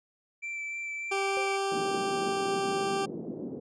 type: tone with vibrato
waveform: triangle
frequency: 2335 Hz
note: D7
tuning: 11 cents flat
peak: -32 dBFS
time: 0.42-1.58 s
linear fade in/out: 20 ms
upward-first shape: sine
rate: 3.4 Hz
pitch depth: 11 cents each way
type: tone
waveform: 20% pulse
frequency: 392 Hz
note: G4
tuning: in tune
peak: -23 dBFS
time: 1.11-3.06 s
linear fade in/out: 10 ms
type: tone with exponential decay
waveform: sine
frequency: 523.3 Hz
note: C5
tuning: in tune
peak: -32 dBFS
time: 1.37-1.58 s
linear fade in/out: 0 ms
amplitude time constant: 45 ms
type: band-pass noise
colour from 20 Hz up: pink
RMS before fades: -38 dBFS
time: 1.71-3.6 s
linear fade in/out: 10 ms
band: 180 to 440 Hz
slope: 24 dB/octave
effects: resampled to 22050 Hz